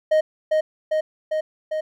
triangle tone with echo, 622.3 Hz, D#5, in tune, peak -12 dBFS, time 0.11-0.21 s, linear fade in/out 10 ms, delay 400 ms, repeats 4, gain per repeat -2 dB, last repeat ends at 1.81 s, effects none

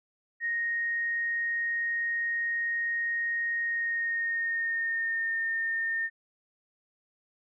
sine tone with pitch glide, 1864.7 to 1822.1 Hz, A#6 to A#6, 0 to -40 cents, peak -27 dBFS, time 0.4-6.1 s, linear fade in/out 50 ms, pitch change -40 cents, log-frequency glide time 3.61-5.4 s, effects none

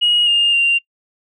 sine tone with pitch steps, 2890 / 2822 / 2777 Hz, F#7 / F7 / F7, -41 / +17 / -10 cents, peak -10 dBFS, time 0.01-0.79 s, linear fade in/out 20 ms, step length 260 ms, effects noise-tail reverb RT60 0.1 s tail -26 dB re dry + tanh soft clip ceiling -7 dBFS

